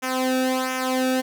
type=tone with flanger; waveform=sawtooth; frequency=258.1 Hz; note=C4; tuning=23 cents flat; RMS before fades=-23 dBFS; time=0.02-1.22 s; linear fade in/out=20 ms; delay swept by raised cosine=0.23 to 0.98 ms; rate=1.4 Hz; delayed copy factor=-0.8; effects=none